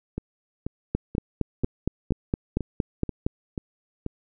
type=two click trains; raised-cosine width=3 ms; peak=-10 / -16 dBFS; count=11 / 9; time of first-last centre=0.95-3.265 / 0.18-4.063 s; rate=4.32 / 2.06 Hz; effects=none